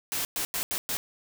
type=noise bursts at uneven times; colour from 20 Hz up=white; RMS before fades=-30 dBFS; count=5; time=0.12-0.25 / 0.36-0.45 / 0.54-0.63 / 0.71-0.78 / 0.89-0.97 s; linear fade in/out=0 ms; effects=none